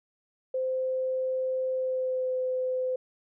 sine tone with pitch glide, 518 to 511.5 Hz, C5 to C5, -17 to -39 cents, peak -26 dBFS, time 0.54-2.96 s, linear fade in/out 5 ms, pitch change -22 cents, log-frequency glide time 1.72-2.35 s, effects none

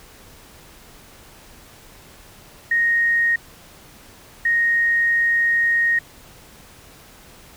sine tone bursts at uneven times, 1864.7 Hz, A#6, in tune, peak -15 dBFS, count 2, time 2.71-3.36 / 4.45-5.99 s, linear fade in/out 5 ms, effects pink hiss -46 dBFS RMS until 7.56 s

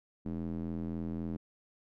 square tone with band-pass filter, 41.89 Hz, E1, 29 cents sharp, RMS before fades -37 dBFS, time 0.25-1.37 s, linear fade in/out 10 ms, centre 240 Hz, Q 2.2, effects none

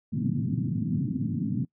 pink band-pass noise, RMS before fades -28 dBFS, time 0.12-1.65 s, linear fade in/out 10 ms, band 110 to 270 Hz, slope 48 dB/octave, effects noise-tail reverb RT60 0.1 s tail -22 dB re dry

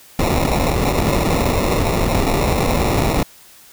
pink noise with sample-and-hold, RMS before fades -17 dBFS, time 0.19-3.23 s, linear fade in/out 2 ms, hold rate 1575 Hz, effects white hiss -45 dBFS RMS until 3.72 s

